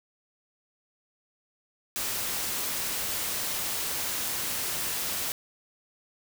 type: noise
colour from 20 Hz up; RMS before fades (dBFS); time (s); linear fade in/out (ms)
white; -31; 1.96-5.32; 0
effects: none